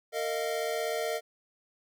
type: chord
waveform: square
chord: Bb suspended fourth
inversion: none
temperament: equal with one note detuned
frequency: 458.2 / 622.3 / 698.5 Hz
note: Bb4 / Eb5 / F5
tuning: -30 / 0 / 0 cents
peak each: -34 / -34 / -37 dBFS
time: 0.12-1.21 s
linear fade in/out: 50 ms
effects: none